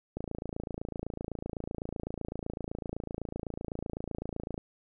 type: click train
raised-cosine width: 2 ms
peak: -22 dBFS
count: 124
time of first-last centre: 0.17-4.579 s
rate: 27.9 Hz
effects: none